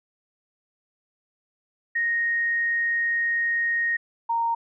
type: tone pair in turn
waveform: sine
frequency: 1864.7 / 925.9 Hz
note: A#6 / A#5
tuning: 0 / -12 cents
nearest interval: octave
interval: 1212 cents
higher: first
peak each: -21 dBFS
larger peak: neither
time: 1.95-3.97 / 4.29-4.55 s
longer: first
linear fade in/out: 10 ms
effects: none